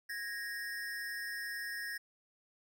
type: ring-modulated tone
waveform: square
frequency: 1760 Hz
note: A6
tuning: in tune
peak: -36 dBFS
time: 0.09-1.98 s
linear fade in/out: 10 ms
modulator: 109 Hz
effects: none